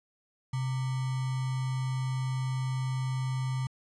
sine tone with sample-and-hold, 130 Hz, C3, 11 cents flat, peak -28 dBFS, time 0.53-3.67 s, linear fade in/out 5 ms, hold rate 1050 Hz, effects resampled to 22050 Hz

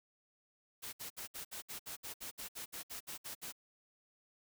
white noise bursts, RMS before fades -45 dBFS, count 16, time 0.82-3.525 s, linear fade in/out 20 ms, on 110 ms, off 63 ms, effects none

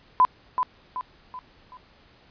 sine tone with echo, 1007 Hz, B5, 33 cents sharp, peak -13 dBFS, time 0.2-0.25 s, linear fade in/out 0 ms, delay 380 ms, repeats 4, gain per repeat -7 dB, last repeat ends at 1.77 s, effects pink hiss -56 dBFS RMS until 2.3 s + resampled to 11025 Hz

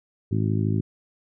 harmonic tone, 53 Hz, G#1, 36 cents sharp, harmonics 2 / 3 / 4 / 5 / 6 / 7, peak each -23 / -27 / -29 / -31 / -33 / -34 dBFS, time 0.31-0.81 s, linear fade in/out 10 ms, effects none

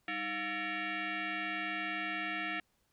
sine tone with frequency modulation, 197.7 Hz, G3, 15 cents sharp, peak -34 dBFS, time 0.08-2.6 s, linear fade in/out 2 ms, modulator 512 Hz, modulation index 5.1, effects pink hiss -75 dBFS RMS until 2.92 s

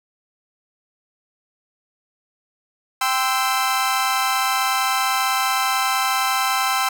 sawtooth chord, C major, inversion second, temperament equal with one note detuned, 784 / 1035.1 / 1318.5 Hz, G5 / C6 / E6, 0 / -19 / 0 cents, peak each -19 dBFS, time 3.01-6.89 s, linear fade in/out 5 ms, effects none

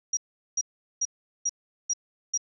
sine tone bursts, 5730 Hz, F8, 44 cents sharp, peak -23 dBFS, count 6, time 0.13-2.376 s, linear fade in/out 5 ms, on 41 ms, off 400 ms, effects none

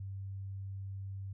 sine tone, 97.3 Hz, G2, 12 cents flat, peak -39 dBFS, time 0-1.33 s, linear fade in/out 5 ms, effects none

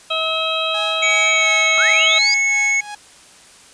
harmonic tone, 643 Hz, E5, 43 cents flat, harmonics 1 / 2 / 4 / 5 / 6, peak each -24 / -24 / -24 / -24 / -24 dBFS, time 0.1-2.19 s, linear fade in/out 10 ms
sawtooth tone with tremolo, 830.6 Hz, G#5, in tune, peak -23 dBFS, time 0.74-2.95 s, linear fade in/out 5 ms, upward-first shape sine, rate 2.8 Hz, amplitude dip 70%
square tone with pitch glide, 2251 to 2198 Hz, C#7 to C#7, +26 to -15 cents, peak -15 dBFS, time 1.02-2.81 s, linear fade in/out 10 ms, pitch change -41 cents, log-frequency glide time 1.3-1.49 s
sine linear sweep, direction up, 1274 to 4978 Hz, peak -16 dBFS, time 1.78-2.34 s, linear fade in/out 0 ms
effects white hiss -45 dBFS RMS until 3.73 s + resampled to 22050 Hz

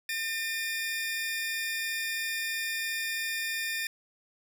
sawtooth tone pair together, 1808 / 2425 Hz, A6 / D#7, +47 / -45 cents, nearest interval perfect fourth, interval 508 cents, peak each -29 / -31 dBFS, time 0.09-3.87 s, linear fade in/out 2 ms, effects none

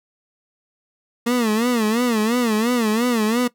30% pulse tone with vibrato, 229.8 Hz, A#3, 25 cents flat, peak -14 dBFS, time 1.26-3.48 s, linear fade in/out 10 ms, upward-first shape sine, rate 2.9 Hz, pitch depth 140 cents each way, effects noise-tail reverb RT60 0.1 s tail -18 dB re dry

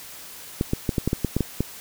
clicks, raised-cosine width 3 ms, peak -8 dBFS, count 10, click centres 0.611 / 0.734 / 0.892 / 0.982 / 1.076 / 1.131 / 1.247 / 1.366 / 1.407 / 1.606 s, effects white hiss -41 dBFS RMS until 1.8 s

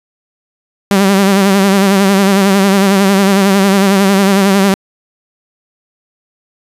sawtooth tone with vibrato, 196 Hz, G3, in tune, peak -3 dBFS, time 0.91-4.74 s, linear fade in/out 0 ms, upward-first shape sine, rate 11 Hz, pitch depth 55 cents each way, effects resampled to 32000 Hz

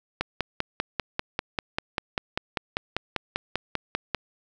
click train, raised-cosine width 0.3 ms, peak -9 dBFS, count 21, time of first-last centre 0.21-4.147 s, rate 5.08 Hz, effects none

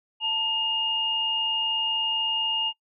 sine tone pair together, 893.9 / 2838 Hz, A5 / F7, +27 / +27 cents, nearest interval octave + minor sixth, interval 2000 cents, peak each -32 / -24 dBFS, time 0.2-2.73 s, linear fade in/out 50 ms, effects noise-tail reverb RT60 0.1 s tail -18 dB re dry

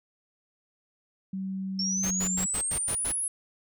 sine tone with pitch glide, 191.2 to 186.4 Hz, G3 to F#3, -43 to +13 cents, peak -30 dBFS, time 1.33-2.46 s, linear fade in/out 5 ms, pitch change -44 cents, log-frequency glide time 2.02-2.15 s
sine linear sweep, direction up, 5380 to 10720 Hz, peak -27 dBFS, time 1.79-3.28 s, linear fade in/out 2 ms
pink noise bursts, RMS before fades -36 dBFS, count 7, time 2.03-3.123 s, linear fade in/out 10 ms, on 79 ms, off 90 ms
effects none

